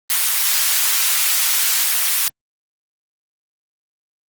white high-pass noise, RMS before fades -17 dBFS, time 0.1-2.28 s, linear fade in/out 0 ms, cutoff 1300 Hz, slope 12 dB/octave, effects Opus 24 kbps

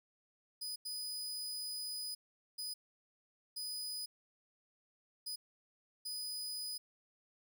sawtooth tone bursts at uneven times, 4978 Hz, D#8, in tune, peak -37 dBFS, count 6, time 0.61-0.76 / 0.85-2.15 / 2.58-2.74 / 3.56-4.06 / 5.26-5.36 / 6.05-6.78 s, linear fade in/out 10 ms, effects none

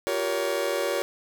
40% pulse chord, G half-diminished seventh, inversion third, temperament just, 352.8 / 392 / 470.4 / 564.5 Hz, F4 / G4 / Bb4 / Db5, +18 / 0 / +16 / +31 cents, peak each -32 / -31 / -30 / -27 dBFS, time 0.07-1.02 s, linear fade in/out 0 ms, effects none

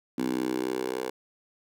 10% pulse tone with high-pass filter sweep, 63.5 Hz, B1, 49 cents sharp, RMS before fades -30 dBFS, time 0.18-1.1 s, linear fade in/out 5 ms, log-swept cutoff 260 to 480 Hz, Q 3.2, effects none

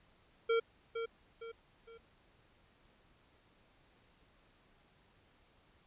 square tone with echo, 458 Hz, A#4, 31 cents flat, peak -29 dBFS, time 0.49-0.6 s, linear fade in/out 10 ms, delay 460 ms, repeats 3, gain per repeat -8 dB, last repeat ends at 1.98 s, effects pink hiss -68 dBFS RMS until 5.86 s + resampled to 8000 Hz

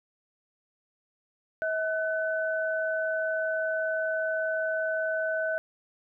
sine tone pair together, 640.9 / 1506 Hz, E5 / F#6, -49 / +30 cents, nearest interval octave + minor third, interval 1479 cents, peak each -28 / -30 dBFS, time 1.62-5.58 s, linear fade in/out 0 ms, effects none

